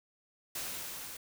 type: noise with level ramp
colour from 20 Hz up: white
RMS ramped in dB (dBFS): -38 to -45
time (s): 0.55-1.17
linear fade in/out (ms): 5
effects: none